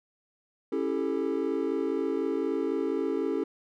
triangle chord, A dominant seventh, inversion first, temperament just, 275 / 330 / 396 / 440 Hz, C#4 / E4 / G4 / A4, -14 / +2 / +18 / 0 cents, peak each -30 dBFS, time 0.72-3.44 s, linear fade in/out 5 ms, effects none

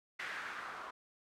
blue noise with low-pass filter sweep, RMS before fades -44 dBFS, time 0.19-0.91 s, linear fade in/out 10 ms, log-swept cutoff 1900 to 1100 Hz, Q 2.8, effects none

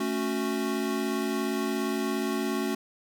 square chord, F# minor, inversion first, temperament equal with one note detuned, 220 / 277.2 / 368.1 Hz, A3 / C#4 / F#4, 0 / 0 / -9 cents, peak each -32 dBFS, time 0-2.75 s, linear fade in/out 5 ms, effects none

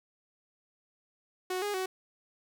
sawtooth tone with pitch steps, 368.8 / 411.6 / 374.7 Hz, F#4 / G#4 / F#4, -6 / -16 / +22 cents, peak -27 dBFS, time 1.5-1.86 s, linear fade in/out 5 ms, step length 120 ms, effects none

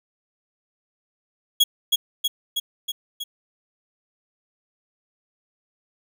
40% pulse tone with echo, 3322 Hz, G#7, in tune, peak -12 dBFS, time 1.6-1.64 s, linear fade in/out 10 ms, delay 320 ms, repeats 5, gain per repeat -3 dB, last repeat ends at 3.24 s, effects none

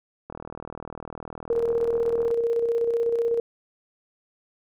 click train, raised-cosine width 1 ms, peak -22 dBFS, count 81, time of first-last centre 0.3-2.305 s, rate 39.9 Hz
sine tone with tremolo, 466.2 Hz, A#4, in tune, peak -19 dBFS, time 1.5-3.4 s, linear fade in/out 2 ms, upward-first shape square, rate 16 Hz, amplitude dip 40%
effects none

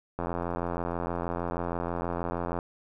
click train, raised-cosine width 1 ms, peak -17 dBFS, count 208, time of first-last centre 0.19-2.589 s, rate 86.3 Hz, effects none

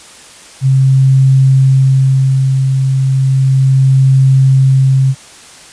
sine tone with tremolo, 133.4 Hz, C3, 34 cents sharp, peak -4 dBFS, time 0.61-5.15 s, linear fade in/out 50 ms, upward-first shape sine, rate 0.34 Hz, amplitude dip 40%, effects white hiss -36 dBFS RMS until 5.72 s + resampled to 22050 Hz

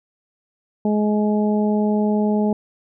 harmonic tone, 210.6 Hz, G#3, 24 cents sharp, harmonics 1 / 2 / 3 / 4, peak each -17 / -23 / -27 / -29 dBFS, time 0.85-2.53 s, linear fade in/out 2 ms, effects none

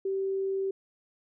sine tone, 387.1 Hz, G4, 22 cents flat, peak -27 dBFS, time 0.05-0.71 s, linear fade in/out 5 ms, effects none

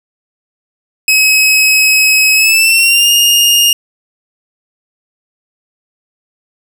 sawtooth tone with pitch glide, 2556 to 2836 Hz, D#7 to F7, +46 to +26 cents, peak -3 dBFS, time 1.08-3.73 s, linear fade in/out 2 ms, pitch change +180 cents, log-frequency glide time 2.34-3.11 s, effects none

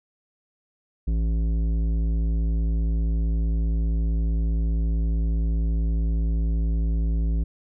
triangle tone with tanh clipping, 55.3 Hz, A1, 9 cents sharp, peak -22 dBFS, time 1.07-7.44 s, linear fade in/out 10 ms, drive 16 dB, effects none

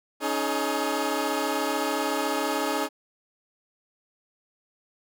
15% pulse chord, C# suspended second, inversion none, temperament equal with one note detuned, 277.2 / 311.1 / 423.8 Hz, C#4 / D#4 / G#4, 0 / 0 / +35 cents, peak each -23 dBFS, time 0.2-2.89 s, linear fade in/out 50 ms, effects none

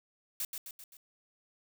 blue noise with echo, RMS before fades -35 dBFS, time 0.4-0.45 s, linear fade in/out 2 ms, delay 130 ms, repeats 4, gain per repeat -5 dB, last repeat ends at 0.97 s, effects none

